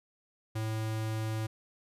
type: tone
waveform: square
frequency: 110 Hz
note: A2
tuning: in tune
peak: -32 dBFS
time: 0.55-1.47 s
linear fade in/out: 10 ms
effects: resampled to 32000 Hz